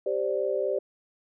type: chord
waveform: sine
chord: G suspended fourth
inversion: none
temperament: equal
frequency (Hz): 392 / 523.3 / 587.3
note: G4 / C5 / D5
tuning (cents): 0 / 0 / 0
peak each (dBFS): -29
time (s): 0.06-0.79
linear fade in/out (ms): 5
effects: none